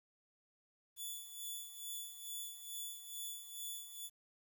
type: tone with tremolo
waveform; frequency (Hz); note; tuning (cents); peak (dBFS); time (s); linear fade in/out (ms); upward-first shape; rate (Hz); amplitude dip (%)
5% pulse; 3451; A7; -34; -34; 0.96-4.1; 50; sine; 2.3; 65
effects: 11-bit